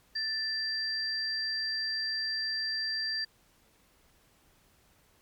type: tone pair together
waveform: sine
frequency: 1767 / 4717 Hz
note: A6 / D8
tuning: +7 / +7 cents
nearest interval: octave + perfect fourth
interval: 1700 cents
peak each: -35 / -31 dBFS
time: 0.15-3.25 s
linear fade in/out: 10 ms
effects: pink hiss -65 dBFS RMS until 5.21 s + MP3 96 kbps